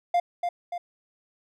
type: tone with echo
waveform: triangle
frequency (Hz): 700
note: F5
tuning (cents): +4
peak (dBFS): -17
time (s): 0.14-0.2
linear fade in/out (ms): 5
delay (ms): 290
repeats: 2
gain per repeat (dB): -5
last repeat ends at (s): 0.78
effects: none